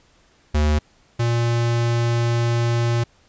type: tone pair in turn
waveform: square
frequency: 75.3 / 117.89 Hz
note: D2 / A#2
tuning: +44 / +20 cents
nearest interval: minor sixth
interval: 776 cents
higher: second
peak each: -16 / -18 dBFS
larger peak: first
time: 0.54-0.79 / 1.19-3.04 s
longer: second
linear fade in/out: 10 ms
effects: pink hiss -57 dBFS RMS until 3.28 s + resampled to 16000 Hz